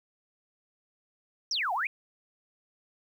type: exponential two-way sweep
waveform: sine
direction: down then up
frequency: 6030 to 685 to 2567 Hz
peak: -27 dBFS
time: 1.51-1.87 s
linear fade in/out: 2 ms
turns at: 1.73 s
effects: 10-bit